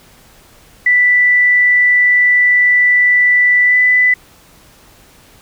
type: tone with pitch glide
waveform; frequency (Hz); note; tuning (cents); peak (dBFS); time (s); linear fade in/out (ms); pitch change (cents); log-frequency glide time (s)
sine; 1975.5 to 1993.8; B6 to B6; 0 to +16; -7; 0.86-4.14; 5; +16; 3.65-3.77
effects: pink hiss -45 dBFS RMS until 5.41 s